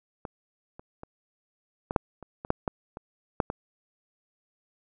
clicks, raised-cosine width 1 ms, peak -22 / -29 / -26 / -16 / -6 / -28 / -23 / -8 / -13 / -24 / -8 / -17 dBFS, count 12, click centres 0.252 / 0.795 / 1.034 / 1.909 / 1.962 / 2.227 / 2.449 / 2.504 / 2.678 / 2.971 / 3.402 / 3.501 s, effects none

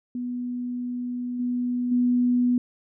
sine tone with level steps, 245.9 Hz, B3, 7 cents flat, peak -27 / -23 / -18 dBFS, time 0.15-2.58 s, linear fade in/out 2 ms, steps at 1.39 / 1.91 s, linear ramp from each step 10 ms, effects none

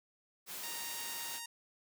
white high-pass noise, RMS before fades -44 dBFS, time 0.46-1.41 s, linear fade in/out 50 ms, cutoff 160 Hz, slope 12 dB/octave
5% pulse tone, 932.3 Hz, A#5, in tune, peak -30 dBFS, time 0.63-1.46 s, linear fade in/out 5 ms
effects none

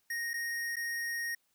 square tone with dropouts, 1864.7 Hz, A#6, in tune, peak -34 dBFS, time 0.1-1.35 s, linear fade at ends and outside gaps 5 ms, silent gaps 0.334-0.339 / 0.758-0.766 s, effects white hiss -75 dBFS RMS until 1.54 s

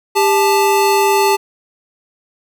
square tone pair together, 396.7 / 872.2 Hz, G4 / A5, +21 / -15 cents, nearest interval octave + major second, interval 1364 cents, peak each -14 dBFS, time 0.15-1.37 s, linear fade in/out 20 ms, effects none

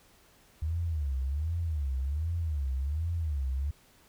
sine tone with vibrato, 74.7 Hz, D2, 30 cents sharp, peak -28 dBFS, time 0.62-3.71 s, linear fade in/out 5 ms, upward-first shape sine, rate 1.3 Hz, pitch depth 230 cents each way, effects pink hiss -61 dBFS RMS until 4.08 s

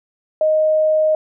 sine tone, 622.3 Hz, D#5, in tune, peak -12 dBFS, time 0.41-1.15 s, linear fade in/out 2 ms, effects none

